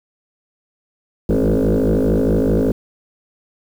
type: tone with frequency modulation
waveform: sine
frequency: 108.4 Hz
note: A2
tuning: 25 cents flat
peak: -11 dBFS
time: 1.29-2.72 s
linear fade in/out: 5 ms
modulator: 53 Hz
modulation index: 7.9
effects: tanh soft clip ceiling -10 dBFS + 7-bit